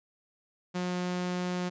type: tone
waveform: sawtooth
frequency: 179.7 Hz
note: F3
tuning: 50 cents sharp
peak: -26 dBFS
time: 0.74-1.7 s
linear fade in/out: 20 ms
effects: resampled to 16000 Hz